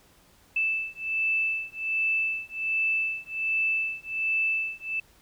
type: beating tone pair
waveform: sine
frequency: 2637 / 2638.3 Hz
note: E7 / E7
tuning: 0 / +1 cents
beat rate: 1.3 Hz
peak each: -28 dBFS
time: 0.56-5 s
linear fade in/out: 5 ms
effects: pink hiss -59 dBFS RMS until 5.21 s